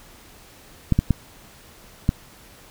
clicks, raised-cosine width 5 ms, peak -4 dBFS, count 4, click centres 0.923 / 0.99 / 1.107 / 2.091 s, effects pink hiss -48 dBFS RMS until 2.7 s

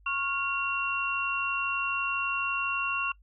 sine tone cluster, 1100 / 1408 / 2746 Hz, C#6 / F6 / F7, -14 / +14 / -30 cents, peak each -32 / -35 / -29 dBFS, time 0.06-3.12 s, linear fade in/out 5 ms, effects noise-tail reverb RT60 0.1 s tail -23 dB re dry + added 50 Hz sine -55 dBFS peak until 3.22 s

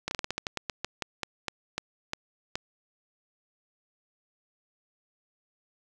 slowing click train, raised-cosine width 0.2 ms, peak -13 dBFS, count 17, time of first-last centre 0.08-2.555 s, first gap 31 ms, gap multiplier 1.19, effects none

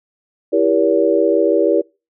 sine chord, E diminished seventh, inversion none, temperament just, 329.6 / 395.6 / 474.7 / 569.6 Hz, E4 / G4 / Bb4 / Db5, 0 / +16 / +31 / +47 cents, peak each -17 dBFS, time 0.52-1.82 s, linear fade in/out 20 ms, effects noise-tail reverb RT60 0.3 s tail -26 dB re dry

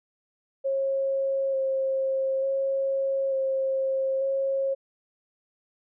sine tone with vibrato, 538 Hz, C5, 48 cents sharp, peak -23 dBFS, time 0.64-4.75 s, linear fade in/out 20 ms, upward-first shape square, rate 0.56 Hz, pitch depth 13 cents each way, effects none

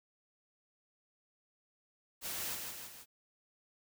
white noise with echo, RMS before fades -40 dBFS, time 2.21-2.58 s, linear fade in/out 50 ms, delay 160 ms, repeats 3, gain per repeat -4 dB, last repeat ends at 3.06 s, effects none

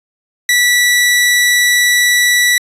sawtooth tone, 1956 Hz, B6, 17 cents flat, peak -5 dBFS, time 0.49-2.58 s, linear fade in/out 2 ms, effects resampled to 32000 Hz

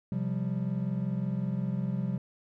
triangle chord, C suspended fourth, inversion none, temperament equal with one note detuned, 130.81 / 176.24 / 196 Hz, C3 / F3 / G3, 0 / +16 / 0 cents, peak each -31 dBFS, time 0.12-2.18 s, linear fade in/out 2 ms, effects none

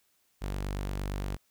sawtooth tone, 48.67 Hz, G1, 12 cents flat, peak -28 dBFS, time 0.41-1.37 s, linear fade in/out 20 ms, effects white hiss -71 dBFS RMS until 1.5 s

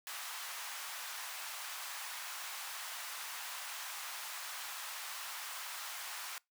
pink high-pass noise, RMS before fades -44 dBFS, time 0.07-6.38 s, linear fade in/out 0 ms, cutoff 880 Hz, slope 24 dB/octave, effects noise-tail reverb RT60 0.2 s tail -25 dB re dry

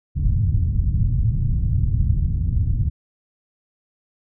white low-pass noise, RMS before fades -19 dBFS, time 0.15-2.9 s, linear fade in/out 20 ms, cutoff 120 Hz, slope 24 dB/octave, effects none

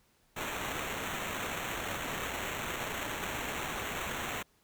white noise with sample-and-hold, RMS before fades -37 dBFS, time 0.36-4.43 s, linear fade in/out 10 ms, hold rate 4900 Hz, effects pink hiss -69 dBFS RMS until 4.63 s

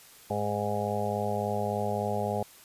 harmonic tone, 103.5 Hz, G#2, 5 cents flat, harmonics 1 / 2 / 4 / 5 / 6 / 7 / 8, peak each -35 / -35 / -35 / -35 / -35 / -35 / -35 dBFS, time 0.3-2.43 s, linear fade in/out 5 ms, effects white hiss -53 dBFS RMS until 2.64 s + resampled to 32000 Hz

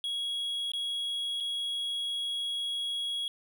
triangle tone with dropouts, 3322 Hz, G#7, in tune, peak -29 dBFS, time 0.04-3.28 s, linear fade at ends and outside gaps 1 ms, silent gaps 0.718-0.735 / 1.402-1.406 s, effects none

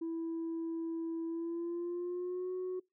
sine tone with pitch glide, 329.6 to 367.8 Hz, E4 to F#4, 0 to -10 cents, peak -33 dBFS, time 0.01-2.8 s, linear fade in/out 10 ms, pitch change +190 cents, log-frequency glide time 1.26-2.52 s, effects noise-tail reverb RT60 0.2 s tail -25 dB re dry + tanh soft clip ceiling -33 dBFS

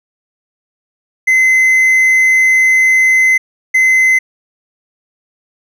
triangle tone bursts at uneven times, 2051 Hz, C7, 35 cents flat, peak -5 dBFS, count 2, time 1.27-3.38 / 3.74-4.19 s, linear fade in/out 10 ms, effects none

